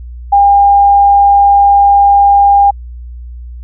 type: tone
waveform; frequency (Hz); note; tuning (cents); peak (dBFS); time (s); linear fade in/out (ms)
sine; 804; G5; +44; -3; 0.32-2.71; 10
effects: added 60 Hz sine -24 dBFS peak until 3.63 s